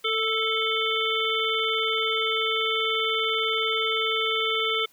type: harmonic tone with a mistuned harmonic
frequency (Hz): 439.7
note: A4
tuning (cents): -1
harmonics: 1 / 3 / 5 / 7 / 8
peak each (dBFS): -29 / -29 / -29 / -29 / -29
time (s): 0.04-4.86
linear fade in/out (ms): 10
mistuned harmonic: 1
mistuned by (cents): +20
effects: white hiss -59 dBFS RMS until 4.92 s